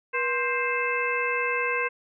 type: harmonic tone with a mistuned harmonic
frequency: 525 Hz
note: C5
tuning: 6 cents sharp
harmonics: 1 / 2 / 3 / 4 / 5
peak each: -30 / -30 / -30 / -30 / -30 dBFS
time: 0.13-1.89 s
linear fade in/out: 20 ms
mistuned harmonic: 1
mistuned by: -140 cents
effects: none